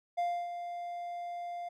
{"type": "tone with ADSR envelope", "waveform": "triangle", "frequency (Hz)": 698.5, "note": "F5", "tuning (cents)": 0, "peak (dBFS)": -26, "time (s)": [0.17, 1.69], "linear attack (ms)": 18, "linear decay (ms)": 290, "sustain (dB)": -9, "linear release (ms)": 9, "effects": []}